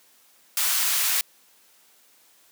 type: high-pass noise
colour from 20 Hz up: white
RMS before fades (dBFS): -23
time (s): 0.57-1.21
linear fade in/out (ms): 2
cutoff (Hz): 1100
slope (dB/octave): 12
effects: white hiss -58 dBFS RMS until 2.51 s + high-pass 200 Hz 12 dB/octave